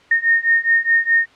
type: beating tone pair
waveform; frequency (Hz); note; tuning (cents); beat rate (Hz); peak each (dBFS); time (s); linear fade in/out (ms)
sine; 1837 / 1841.8; A#6 / A#6; -26 / -21; 4.8; -16 / -15; 0.11-1.26; 5
effects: white hiss -49 dBFS RMS until 1.35 s + low-pass 3000 Hz 12 dB/octave